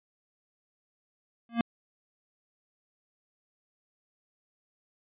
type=tone with exponential growth; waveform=square; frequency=233.1 Hz; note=A#3; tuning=in tune; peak=-20 dBFS; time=1.49-1.61 s; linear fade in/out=2 ms; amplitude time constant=26 ms; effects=resampled to 8000 Hz